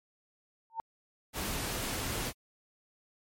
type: tone with exponential growth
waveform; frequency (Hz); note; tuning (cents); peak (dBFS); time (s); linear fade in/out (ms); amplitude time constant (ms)
sine; 900; A5; +39; -28; 0.7-0.8; 0; 21
type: noise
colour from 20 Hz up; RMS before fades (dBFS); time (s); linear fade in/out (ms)
pink; -35; 1.33-2.33; 50
effects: MP3 64 kbps